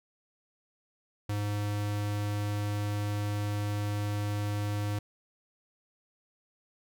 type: tone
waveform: square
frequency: 103.4 Hz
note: G#2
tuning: 7 cents flat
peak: -30 dBFS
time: 1.29-4.99 s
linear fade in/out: 5 ms
effects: none